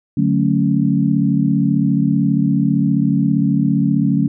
sine chord, D major seventh, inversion none, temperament equal, 146.83 / 185 / 220 / 277.2 Hz, D3 / F#3 / A3 / C#4, 0 / 0 / 0 / 0 cents, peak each -18 dBFS, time 0.17-4.28 s, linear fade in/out 5 ms, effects none

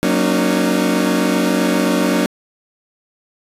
30% pulse chord, D# minor seventh, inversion first, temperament equal with one note detuned, 185 / 233.1 / 277.2 / 304.9 Hz, F#3 / A#3 / C#4 / D#4, 0 / 0 / 0 / -35 cents, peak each -17 dBFS, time 0.03-2.26 s, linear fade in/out 0 ms, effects resampled to 32000 Hz

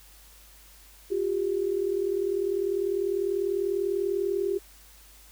sine tone pair together, 357 / 397.1 Hz, F4 / G4, +38 / +22 cents, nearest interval major second, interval 184 cents, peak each -29 / -26 dBFS, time 1.1-4.59 s, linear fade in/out 20 ms, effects added 50 Hz sine -54 dBFS peak until 5.31 s + white hiss -54 dBFS RMS until 5.31 s

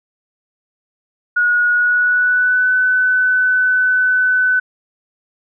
sine tone with pitch glide, 1451 to 1504.8 Hz, F#6 to F#6, -34 to +29 cents, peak -11 dBFS, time 1.36-4.6 s, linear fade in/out 10 ms, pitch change +63 cents, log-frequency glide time 1.71-2.71 s, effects none

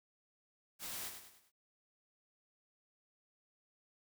white noise with echo, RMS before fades -44 dBFS, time 0.79-1.12 s, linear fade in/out 50 ms, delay 100 ms, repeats 4, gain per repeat -7 dB, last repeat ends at 1.52 s, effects none

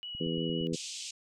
sine tone with vibrato, 2925 Hz, F#7, 21 cents flat, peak -38 dBFS, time 0.03-0.67 s, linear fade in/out 0 ms, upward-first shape triangle, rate 5.7 Hz, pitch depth 11 cents each way
click train, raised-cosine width 5 ms, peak -35 dBFS, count 6, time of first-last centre 0.15-0.727 s, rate 8.67 Hz
harmonic tone, 82.41 Hz, E2, in tune, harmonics 2 / 3 / 4 / 5 / 6, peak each -34 / -36 / -37 / -38 / -39 dBFS, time 0.2-0.76 s, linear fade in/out 10 ms
white band-pass noise, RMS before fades -41 dBFS, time 0.73-1.11 s, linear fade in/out 5 ms, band 2600 to 7900 Hz, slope 48 dB/octave
effects none

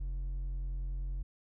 sine tone with hard clipping, 44.66 Hz, F1, 39 cents sharp, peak -35 dBFS, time 0-1.23 s, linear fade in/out 10 ms, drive 4 dB, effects none

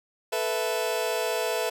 sawtooth chord, A suspended second, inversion none, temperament just, 440 / 495 / 660 Hz, A4 / B4 / E5, 0 / +4 / +2 cents, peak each -26 / -26 / -25 dBFS, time 0.32-1.7 s, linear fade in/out 10 ms, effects none

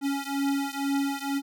square beating tone pair, 277.2 / 279.3 Hz, C#4 / C#4, 0 / +13 cents, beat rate 2.1 Hz, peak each -29 / -30 dBFS, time 0.01-1.42 s, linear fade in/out 50 ms, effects none

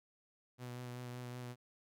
sawtooth tone with vibrato, 123.47 Hz, B2, in tune, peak -40 dBFS, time 0.58-1.56 s, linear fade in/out 50 ms, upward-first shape triangle, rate 5.3 Hz, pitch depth 23 cents each way, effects none

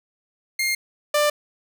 sawtooth tone pair in turn, 2122 / 592.7 Hz, C7 / D5, +24 / +16 cents, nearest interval octave + minor seventh, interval 2208 cents, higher first, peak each -17 / -13 dBFS, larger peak second, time 0.59-0.75 / 1.14-1.3 s, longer neither, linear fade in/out 5 ms, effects none

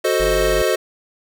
square chord, F# diminished seventh, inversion none, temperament equal, 370 / 440 / 523.3 / 622.3 Hz, F#4 / A4 / C5 / Eb5, 0 / 0 / 0 / 0 cents, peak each -22 dBFS, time 0.04-0.76 s, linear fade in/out 10 ms
square tone, 49.5 Hz, G1, 18 cents sharp, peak -23 dBFS, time 0.2-0.62 s, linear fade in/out 0 ms
effects none

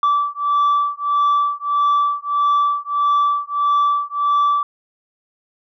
sine beating tone pair, 1159 / 1160.6 Hz, D6 / D6, -23 / -21 cents, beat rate 1.6 Hz, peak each -16 dBFS, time 0.03-4.63 s, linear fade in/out 2 ms, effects tanh soft clip ceiling -11 dBFS

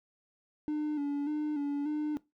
triangle tone with vibrato, 293.7 Hz, D4, in tune, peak -27 dBFS, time 0.68-2.17 s, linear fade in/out 0 ms, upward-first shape square, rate 1.7 Hz, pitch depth 45 cents each way, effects noise-tail reverb RT60 0.2 s tail -20 dB re dry + tanh soft clip ceiling -23 dBFS

